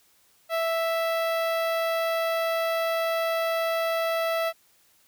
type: tone with notch filter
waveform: sawtooth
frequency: 659.3 Hz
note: E5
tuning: in tune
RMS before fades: -26 dBFS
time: 0.49-4.53 s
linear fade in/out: 50 ms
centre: 7400 Hz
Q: 0.62
effects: white hiss -62 dBFS RMS until 5.07 s